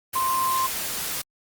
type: tone in noise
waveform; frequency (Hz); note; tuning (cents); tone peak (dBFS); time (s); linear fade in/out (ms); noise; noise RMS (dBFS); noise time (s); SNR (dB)
sine; 1046.5; C6; 0; -21; 0.15-0.67; 10; white; -29; 0.13-1.22; +5
effects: Opus 32 kbps